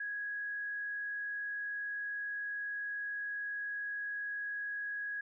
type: tone with frequency modulation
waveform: sine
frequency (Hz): 1661.2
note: G#6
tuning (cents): 0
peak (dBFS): -36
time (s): 0-5.21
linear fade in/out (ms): 5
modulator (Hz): 60.1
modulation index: 0.3
effects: none